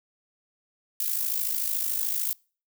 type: noise with amplitude modulation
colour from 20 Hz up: violet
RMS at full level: -25 dBFS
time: 1-2.33 s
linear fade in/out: 2 ms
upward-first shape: sine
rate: 53.6 Hz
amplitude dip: 65%
effects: noise-tail reverb RT60 0.4 s tail -26 dB re dry